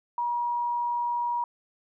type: tone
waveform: sine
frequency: 957 Hz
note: A#5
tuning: 45 cents sharp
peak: -25 dBFS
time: 0.18-1.44 s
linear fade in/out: 2 ms
effects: none